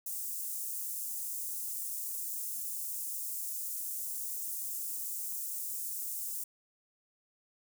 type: high-pass noise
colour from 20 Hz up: white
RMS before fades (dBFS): -38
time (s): 0.06-6.44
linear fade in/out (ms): 5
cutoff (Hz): 7300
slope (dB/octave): 24
effects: none